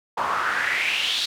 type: noise with band-pass filter sweep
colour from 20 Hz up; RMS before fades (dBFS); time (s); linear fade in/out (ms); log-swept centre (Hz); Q
pink; -24; 0.17-1.26; 10; 950 to 4000; 4.7
effects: none